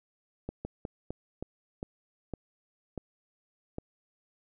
slowing click train, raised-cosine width 2 ms, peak -22 dBFS, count 9, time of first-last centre 0.49-3.784 s, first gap 160 ms, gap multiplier 1.26, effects none

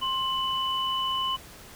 sine tone pair together, 1055 / 2984 Hz, C6 / F#7, +14 / +14 cents, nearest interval octave + tritone, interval 1800 cents, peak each -28 dBFS, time 0.01-1.37 s, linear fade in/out 20 ms, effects pink hiss -47 dBFS RMS until 1.75 s

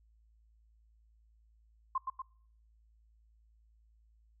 sine tone with echo, 1054 Hz, C6, 12 cents sharp, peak -29 dBFS, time 1.95-1.98 s, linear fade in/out 5 ms, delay 120 ms, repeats 2, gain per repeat -4 dB, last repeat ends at 2.22 s, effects noise-tail reverb RT60 0.6 s tail -24 dB re dry + added 55 Hz sine -63 dBFS peak until 4.4 s

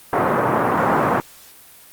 white band-pass noise, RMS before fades -18 dBFS, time 0.13-1.2 s, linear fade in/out 0 ms, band 110 to 1300 Hz, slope 24 dB/octave, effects white hiss -45 dBFS RMS until 1.92 s + Opus 32 kbps

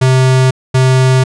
square tone pair in turn, 130 / 130 Hz, C3 / C3, -11 / -11 cents, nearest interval unison, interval 0 cents, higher neither, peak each -7 dBFS, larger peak neither, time 0.01-0.51 / 0.74-1.24 s, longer neither, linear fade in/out 10 ms, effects resampled to 22050 Hz

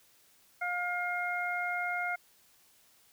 harmonic tone, 710 Hz, F5, 28 cents sharp, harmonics 1 / 2 / 3, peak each -35 / -35 / -35 dBFS, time 0.61-2.16 s, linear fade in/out 10 ms, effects white hiss -64 dBFS RMS until 3.12 s

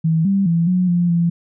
sine tone with pitch steps, 161.5 / 196.3 / 167.7 / 182 / 174.4 / 170.2 Hz, E3 / G3 / E3 / F#3 / F3 / F3, -35 / +3 / +30 / -28 / -2 / -44 cents, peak -13 dBFS, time 0.04-1.3 s, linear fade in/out 10 ms, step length 210 ms, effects none

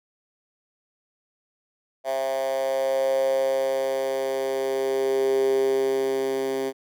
10% pulse tone with high-pass filter sweep, 133.7 Hz, C3, 38 cents sharp, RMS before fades -24 dBFS, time 2.04-6.73 s, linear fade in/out 50 ms, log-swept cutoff 620 to 340 Hz, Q 8, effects none

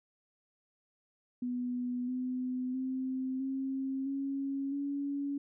sine tone with pitch steps, 246.9 / 253.5 / 260.4 / 267.4 / 274.6 / 282 Hz, B3 / B3 / C4 / C4 / C#4 / C#4, 0 / +45 / -8 / +38 / -16 / +30 cents, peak -32 dBFS, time 1.42-5.38 s, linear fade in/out 5 ms, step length 660 ms, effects none

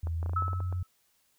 sine tone with pitch glide, 82.41 to 90.39 Hz, E2 to F#2, 0 to -40 cents, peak -29 dBFS, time 0.03-0.83 s, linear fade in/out 5 ms, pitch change +160 cents, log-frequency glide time 0.19-0.43 s
clicks, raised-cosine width 1 ms, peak -28 dBFS, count 10, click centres 0.071 / 0.229 / 0.261 / 0.295 / 0.334 / 0.423 / 0.481 / 0.532 / 0.604 / 0.726 s
sine tone with exponential decay, 1302 Hz, E6, 22 cents flat, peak -25 dBFS, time 0.36-0.87 s, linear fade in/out 5 ms, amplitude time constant 110 ms
effects white hiss -70 dBFS RMS until 1.38 s

